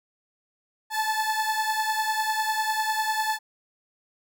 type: beating tone pair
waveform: 30% pulse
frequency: 868 / 878 Hz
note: A5 / A5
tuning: -24 / -4 cents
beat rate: 10 Hz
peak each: -23 / -26 dBFS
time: 0.9-3.39 s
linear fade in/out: 50 ms
effects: none